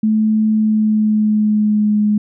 sine tone with pitch glide, 216.8 to 209.9 Hz, A3 to G#3, -25 to +19 cents, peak -11 dBFS, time 0.03-2.18 s, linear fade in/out 5 ms, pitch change -56 cents, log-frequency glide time 0.51-2 s, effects none

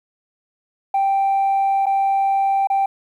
sine tone with dropouts, 784 Hz, G5, in tune, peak -13 dBFS, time 0.94-2.86 s, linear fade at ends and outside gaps 5 ms, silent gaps 1.858-1.865 / 2.672-2.7 s, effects tanh soft clip ceiling -13 dBFS + 9-bit

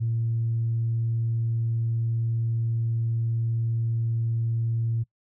sine tone, 114.9 Hz, A#2, 25 cents flat, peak -22 dBFS, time 0-5.04 s, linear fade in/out 20 ms, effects noise-tail reverb RT60 0.1 s tail -23 dB re dry + tanh soft clip ceiling -18 dBFS

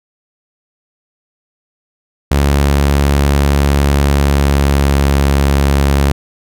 sawtooth tone with pitch glide, 70.7 to 69.85 Hz, C#2 to C#2, +35 to +14 cents, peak -5 dBFS, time 2.31-6.12 s, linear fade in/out 5 ms, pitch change -21 cents, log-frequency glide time 4.01-4.97 s, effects none

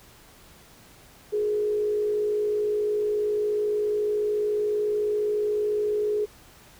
sine tone with frequency modulation, 420.1 Hz, G#4, 20 cents sharp, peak -22 dBFS, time 1.32-6.26 s, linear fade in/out 20 ms, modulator 54.1 Hz, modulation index 0.35, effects pink hiss -52 dBFS RMS until 6.79 s

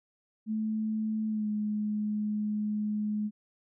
sine tone with pitch glide, 217.5 to 210.9 Hz, A3 to G#3, -20 to +27 cents, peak -28 dBFS, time 0.46-3.31 s, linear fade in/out 50 ms, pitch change -53 cents, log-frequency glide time 1.28-1.48 s, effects none

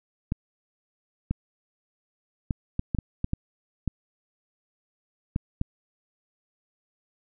clicks, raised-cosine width 5 ms, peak -13 dBFS, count 11, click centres 0.321 / 1.31 / 2.508 / 2.794 / 2.948 / 2.987 / 3.244 / 3.334 / 3.877 / 5.361 / 5.614 s, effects none

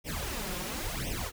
pink noise with flanger, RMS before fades -35 dBFS, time 0.04-1.32 s, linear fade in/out 50 ms, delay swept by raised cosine 0.34 to 5.64 ms, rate 0.96 Hz, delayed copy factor +0.9, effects none

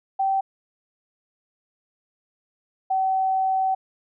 sine tone pair in turn, 775 / 762.1 Hz, G5 / G5, -20 / -49 cents, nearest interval unison, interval 29 cents, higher first, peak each -19 dBFS, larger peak neither, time 0.19-0.41 / 2.9-3.75 s, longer second, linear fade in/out 10 ms, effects none

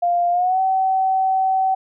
sine tone with pitch glide, 698.5 to 761.7 Hz, F5 to G5, 0 to -50 cents, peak -15 dBFS, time 0.02-1.75 s, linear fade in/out 10 ms, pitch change +150 cents, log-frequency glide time 0.31-0.6 s, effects none

